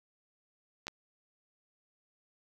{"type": "clicks", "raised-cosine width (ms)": 0.2, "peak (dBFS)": -22, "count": 2, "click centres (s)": [0.869, 0.881], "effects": []}